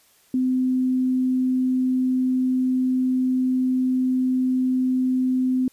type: tone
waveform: sine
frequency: 256.3 Hz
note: C4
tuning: 36 cents flat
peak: -18 dBFS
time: 0.34-5.68 s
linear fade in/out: 2 ms
effects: white hiss -58 dBFS RMS until 5.72 s + resampled to 32000 Hz